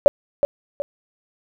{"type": "tone with echo", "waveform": "sine", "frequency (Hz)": 570, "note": "C#5", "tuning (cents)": 48, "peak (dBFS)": -5, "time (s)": [0.06, 0.08], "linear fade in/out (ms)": 0, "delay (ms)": 370, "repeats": 2, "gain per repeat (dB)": -8, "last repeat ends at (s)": 0.82, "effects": []}